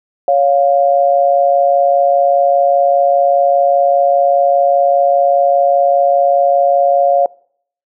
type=tone pair together; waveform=sine; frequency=558 / 703 Hz; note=C#5 / F5; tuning=+11 / +11 cents; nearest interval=major third; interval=400 cents; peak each=-11 dBFS; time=0.28-7.26 s; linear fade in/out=2 ms; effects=noise-tail reverb RT60 0.6 s tail -24 dB re dry